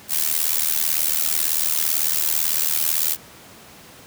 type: noise with amplitude modulation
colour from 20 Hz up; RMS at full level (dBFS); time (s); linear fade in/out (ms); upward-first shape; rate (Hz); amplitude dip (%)
blue; -17; 0.08-3.17; 50; sine; 78; 90
effects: pink hiss -44 dBFS RMS until 4.06 s + high-pass 100 Hz 12 dB/octave